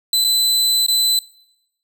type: tone with dropouts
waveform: sawtooth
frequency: 4020 Hz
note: B7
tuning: 30 cents sharp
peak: -11 dBFS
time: 0.13-1.19 s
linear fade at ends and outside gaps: 2 ms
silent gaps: 0.242-0.246 / 0.864-0.883 s
effects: noise-tail reverb RT60 0.8 s tail -20 dB re dry